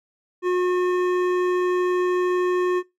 sine tone with hard clipping, 361.3 Hz, F#4, 41 cents flat, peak -20 dBFS, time 0.42-2.83 s, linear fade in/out 50 ms, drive 12 dB, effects noise-tail reverb RT60 0.2 s tail -20 dB re dry + MP3 64 kbps

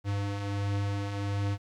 square beating tone pair, 99.4 / 100.8 Hz, G2 / G2, +25 / +49 cents, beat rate 1.4 Hz, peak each -39 / -30 dBFS, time 0.04-1.58 s, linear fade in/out 50 ms, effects low-pass 6000 Hz 12 dB/octave + 11-bit

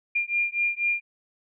sine beating tone pair, 2400 / 2404.1 Hz, D7 / D7, +37 / +40 cents, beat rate 4.1 Hz, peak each -26 dBFS, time 0.15-1.01 s, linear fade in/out 10 ms, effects none

